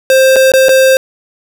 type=tone with dropouts; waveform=square; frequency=527 Hz; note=C5; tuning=12 cents sharp; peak=-5 dBFS; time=0.1-0.97 s; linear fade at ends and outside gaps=1 ms; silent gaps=0.36-0.364 / 0.519-0.537 / 0.685-0.691 s; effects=none